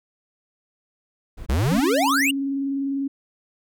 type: noise bursts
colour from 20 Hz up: brown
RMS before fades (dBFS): -35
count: 4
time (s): 1.37-1.809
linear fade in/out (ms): 10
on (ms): 94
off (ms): 21
type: exponential sweep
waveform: square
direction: up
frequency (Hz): 58.27 to 2960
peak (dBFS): -19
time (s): 1.49-2.31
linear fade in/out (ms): 5
type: tone with vibrato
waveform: sine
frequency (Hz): 275.3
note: C#4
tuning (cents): -12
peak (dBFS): -22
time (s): 1.71-3.08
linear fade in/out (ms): 10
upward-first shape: sine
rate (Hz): 20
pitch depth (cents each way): 30
effects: none